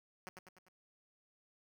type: tone with echo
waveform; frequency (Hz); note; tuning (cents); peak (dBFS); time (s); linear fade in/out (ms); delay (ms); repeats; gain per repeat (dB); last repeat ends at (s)
5% pulse; 184.9; F#3; -1; -34; 0.27-0.29; 0; 99; 4; -5; 0.686
effects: none